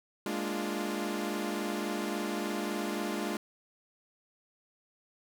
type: chord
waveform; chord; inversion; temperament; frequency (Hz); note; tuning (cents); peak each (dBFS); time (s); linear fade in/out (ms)
sawtooth; Bb dominant seventh; third; equal with one note detuned; 207.7 / 231.3 / 293.7 / 349.2; Ab3 / Bb3 / D4 / F4; 0 / -13 / 0 / 0; -32 / -37 / -34 / -33; 0.26-3.37; 2
effects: none

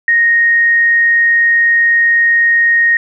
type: tone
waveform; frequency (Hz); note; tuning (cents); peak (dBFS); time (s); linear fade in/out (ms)
sine; 1864; A#6; -1; -7; 0.08-2.97; 2
effects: none

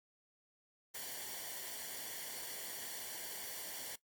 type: noise with comb filter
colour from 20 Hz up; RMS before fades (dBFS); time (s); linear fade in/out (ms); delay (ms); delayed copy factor
white; -45; 0.94-3.96; 10; 0.78; -0.65
effects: noise-tail reverb RT60 0.1 s tail -17 dB re dry + Opus 48 kbps

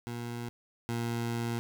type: tone pair in turn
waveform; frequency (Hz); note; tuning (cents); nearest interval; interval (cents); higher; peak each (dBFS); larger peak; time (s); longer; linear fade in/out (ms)
20% pulse; 118.9 / 117.4; A#2 / A#2; +35 / +13; unison; 22; first; -31 / -26; second; 0.07-0.49 / 0.89-1.59; second; 0
effects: 11-bit

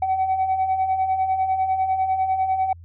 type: beating tone pair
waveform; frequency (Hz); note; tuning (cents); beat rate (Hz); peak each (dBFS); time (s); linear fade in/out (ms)
sine; 751 / 761; F#5 / F#5; +26 / +48; 10; -25 / -18; 0.02-2.73; 5
effects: tanh soft clip ceiling -15 dBFS + added 85 Hz sine -40 dBFS peak until 2.84 s

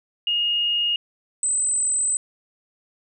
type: tone pair in turn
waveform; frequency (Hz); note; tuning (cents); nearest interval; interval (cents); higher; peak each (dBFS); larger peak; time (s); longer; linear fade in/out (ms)
sine; 2856 / 8078; F7 / B8; +38 / +38; octave + tritone; 1800; second; -19; neither; 0.27-0.96 / 1.43-2.17; second; 2
effects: none

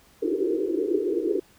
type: band-pass noise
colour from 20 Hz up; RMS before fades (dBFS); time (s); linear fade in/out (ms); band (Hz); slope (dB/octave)
white; -25; 0.22-1.4; 10; 300 to 460; 96
effects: pink hiss -57 dBFS RMS until 1.58 s

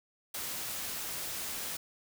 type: noise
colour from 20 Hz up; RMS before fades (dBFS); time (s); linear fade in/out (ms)
white; -38; 0.34-1.77; 5
effects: none

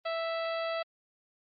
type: harmonic tone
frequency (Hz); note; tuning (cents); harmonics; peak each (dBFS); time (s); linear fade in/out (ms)
659.3; E5; 0; 1 / 2 / 3 / 4 / 5 / 6 / 7; -32 / -38 / -42 / -44 / -46 / -48 / -49; 0.05-0.83; 10
effects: Opus 32 kbps

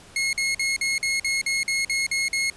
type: tone bursts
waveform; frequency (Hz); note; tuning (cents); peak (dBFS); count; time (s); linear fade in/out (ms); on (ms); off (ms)
sawtooth; 2164; C#7; -42; -18; 11; 0.16-2.5; 2; 170; 47
effects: pink hiss -48 dBFS RMS until 2.56 s + resampled to 24000 Hz

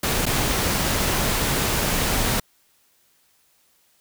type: noise with dropouts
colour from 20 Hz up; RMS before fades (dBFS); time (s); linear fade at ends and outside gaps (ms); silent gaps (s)
pink; -22; 0.03-2.4; 5; 0.256-0.263
effects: white hiss -62 dBFS RMS until 4 s

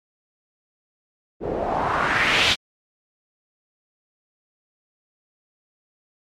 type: noise with low-pass filter sweep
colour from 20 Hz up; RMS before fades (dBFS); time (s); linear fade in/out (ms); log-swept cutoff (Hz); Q
white; -21; 1.4-2.56; 50; 400 to 3800; 2.4
effects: MP3 64 kbps

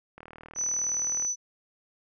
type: click train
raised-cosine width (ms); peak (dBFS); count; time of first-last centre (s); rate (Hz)
0.5; -29; 43; 0.18-1.249; 39.3
type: tone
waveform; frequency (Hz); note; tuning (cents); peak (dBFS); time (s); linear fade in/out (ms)
sine; 5980; F#8; +17; -26; 0.55-1.36; 50
effects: none

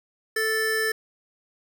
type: tone pair together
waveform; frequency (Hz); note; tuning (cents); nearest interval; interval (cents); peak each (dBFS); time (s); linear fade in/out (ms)
square; 440.4 / 1760; A4 / A6; +2 / 0; 2 octaves; 2398; -27 / -25; 0.36-0.92; 5
effects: none

